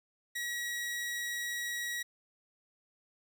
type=tone; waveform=sawtooth; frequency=1914 Hz; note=A#6; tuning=45 cents sharp; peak=-31 dBFS; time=0.35-2.03 s; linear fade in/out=10 ms; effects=none